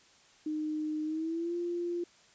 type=tone with pitch glide; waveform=sine; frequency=307.3 to 346.9 Hz; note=D#4 to F4; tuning=-21 to -12 cents; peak=-31 dBFS; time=0.46-2.04 s; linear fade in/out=5 ms; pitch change=+209 cents; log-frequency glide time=1.04-1.55 s; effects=white hiss -61 dBFS RMS until 2.34 s + resampled to 16000 Hz